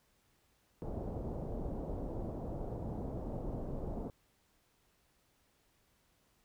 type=low-pass noise; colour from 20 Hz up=pink; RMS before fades=-40 dBFS; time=0.82-4.1 s; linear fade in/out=0 ms; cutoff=710 Hz; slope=24 dB/octave; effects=pink hiss -73 dBFS RMS until 6.44 s